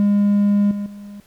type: tone with level steps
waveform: triangle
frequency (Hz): 203.7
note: G#3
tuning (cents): -33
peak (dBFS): -10 / -20 / -31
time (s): 0-1.2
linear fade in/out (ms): 0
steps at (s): 0.71 / 0.86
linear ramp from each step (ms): 2
effects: tanh soft clip ceiling -6 dBFS + pink hiss -54 dBFS RMS until 1.26 s